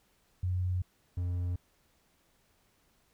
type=tone pair in turn; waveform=sine / triangle; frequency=91 / 88.72 Hz; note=F#2 / F2; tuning=-28 / +28 cents; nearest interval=unison; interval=44 cents; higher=first; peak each=-28 dBFS; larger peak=neither; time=0.43-0.82 / 1.17-1.56 s; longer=neither; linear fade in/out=5 ms; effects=pink hiss -70 dBFS RMS until 3.13 s